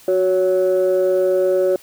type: tone pair together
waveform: sine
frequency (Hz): 369.7 / 559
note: F#4 / C#5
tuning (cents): -1 / +14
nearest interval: perfect fifth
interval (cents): 715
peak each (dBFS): -15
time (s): 0.08-1.76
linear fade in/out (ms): 2
effects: tanh soft clip ceiling -9 dBFS + white hiss -46 dBFS RMS until 1.82 s